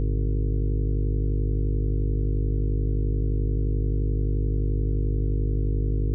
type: harmonic tone with a mistuned harmonic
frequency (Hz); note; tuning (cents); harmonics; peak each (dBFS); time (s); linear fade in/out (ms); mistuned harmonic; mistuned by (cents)
51.5; G#1; -14; 1 / 2 / 3 / 5 / 6 / 7 / 8 / 9; -22 / -28 / -32 / -36 / -38 / -39 / -40 / -41; 0-6.14; 0; 3; -130
effects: none